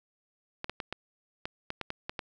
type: clicks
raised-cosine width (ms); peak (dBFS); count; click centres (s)
0.3; -18; 10; 0.644 / 0.696 / 0.802 / 0.926 / 1.455 / 1.704 / 1.813 / 1.904 / 2.095 / 2.192
effects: none